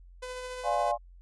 sawtooth tone with tremolo, 504 Hz, B4, 35 cents sharp, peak -32 dBFS, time 0.22-0.92 s, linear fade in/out 10 ms, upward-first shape sine, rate 14 Hz, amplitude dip 25%
sine chord, D half-diminished seventh, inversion none, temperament equal with one note detuned, 587.3 / 698.5 / 830.6 / 1066.6 Hz, D5 / F5 / Ab5 / C6, 0 / 0 / 0 / +33 cents, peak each -30 / -29 / -31 / -34 dBFS, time 0.63-0.98 s, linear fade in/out 50 ms
effects added 44 Hz sine -49 dBFS peak until 1.21 s + resampled to 24000 Hz

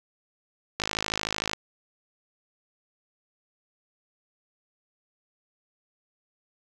click train, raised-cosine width 0.2 ms, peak -9 dBFS, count 40, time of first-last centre 0.8-1.533 s, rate 53.2 Hz, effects none

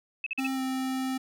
sine tone bursts, 2596 Hz, E7, 27 cents flat, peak -28 dBFS, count 4, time 0.24-0.468 s, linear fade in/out 2 ms, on 24 ms, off 44 ms
square tone with pitch glide, 265.6 to 261.6 Hz, C4 to C4, +26 to 0 cents, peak -29 dBFS, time 0.38-1.18 s, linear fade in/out 10 ms, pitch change -26 cents, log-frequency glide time 0.54-0.61 s
effects none

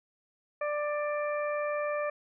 harmonic tone, 591 Hz, D5, 11 cents sharp, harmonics 1 / 2 / 3 / 4, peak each -30 / -36 / -40 / -42 dBFS, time 0.61-2.1 s, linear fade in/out 5 ms, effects none

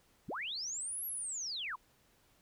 sine linear two-way sweep, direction up then down, 47.44 to 11720 to 880 Hz, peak -37 dBFS, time 0.28-1.76 s, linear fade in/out 10 ms, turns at 1.06 s, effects pink hiss -69 dBFS RMS until 2.41 s

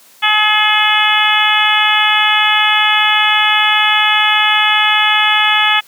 harmonic tone, 425.1 Hz, G#4, 40 cents sharp, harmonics 2 / 3 / 4 / 5 / 6 / 7 / 8, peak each -17 / -17 / -17 / -17 / -17 / -17 / -17 dBFS, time 0.22-5.81 s, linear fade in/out 20 ms, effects white hiss -45 dBFS RMS until 5.87 s + high-pass 200 Hz 12 dB/octave

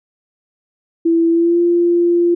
sine tone with pitch glide, 332.5 to 345.6 Hz, E4 to F4, +15 to -18 cents, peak -10 dBFS, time 1.05-2.35 s, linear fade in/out 10 ms, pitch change +67 cents, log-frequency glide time 1.3-1.6 s, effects none

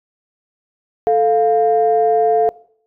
sine tone pair together, 440 / 700.1 Hz, A4 / F5, 0 / +4 cents, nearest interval minor sixth, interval 804 cents, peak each -13 dBFS, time 1.07-2.49 s, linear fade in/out 0 ms, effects noise-tail reverb RT60 0.6 s tail -22 dB re dry + tanh soft clip ceiling -4 dBFS

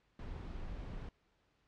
brown noise, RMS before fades -44 dBFS, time 0.19-1.09 s, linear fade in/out 2 ms, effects pink hiss -75 dBFS RMS until 1.67 s + low-pass 4000 Hz 12 dB/octave

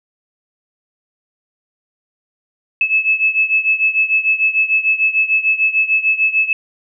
sine beating tone pair, 2600 / 2606.7 Hz, E7 / E7, -24 / -20 cents, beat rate 6.7 Hz, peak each -14 / -17 dBFS, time 2.81-6.53 s, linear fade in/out 2 ms, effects none

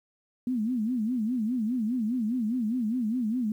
sine tone with vibrato, 233.1 Hz, A#3, in tune, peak -25 dBFS, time 0.47-3.52 s, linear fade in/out 2 ms, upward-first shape sine, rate 4.9 Hz, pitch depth 180 cents each way, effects 10-bit

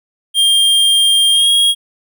square tone with pitch glide, 3202 to 3279 Hz, G7 to G#7, +36 to -23 cents, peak -9 dBFS, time 0.34-1.75 s, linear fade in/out 50 ms, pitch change +41 cents, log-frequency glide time 1.31-1.49 s, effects none

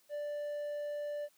triangle tone, 587.3 Hz, D5, in tune, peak -34 dBFS, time 0.09-1.29 s, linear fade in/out 50 ms, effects white hiss -69 dBFS RMS until 1.37 s + high-pass 150 Hz 12 dB/octave

